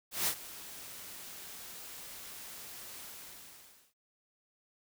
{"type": "noise with ADSR envelope", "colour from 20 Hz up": "white", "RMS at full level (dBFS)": -30, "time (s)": [0.11, 3.94], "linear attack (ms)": 160, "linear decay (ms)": 76, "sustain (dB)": -17, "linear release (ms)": 900, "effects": []}